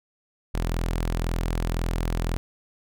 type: tone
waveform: sawtooth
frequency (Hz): 41.93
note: E1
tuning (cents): +30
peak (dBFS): -20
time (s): 0.54-2.37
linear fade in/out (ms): 0
effects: none